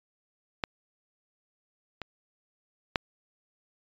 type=clicks; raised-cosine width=0.3 ms; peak=-12 / -20 / -8 dBFS; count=3; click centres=0.638 / 2.017 / 2.958 s; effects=resampled to 16000 Hz